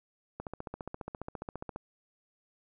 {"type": "click train", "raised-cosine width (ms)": 1, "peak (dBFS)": -24, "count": 21, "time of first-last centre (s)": [0.4, 1.761], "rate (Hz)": 14.7, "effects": []}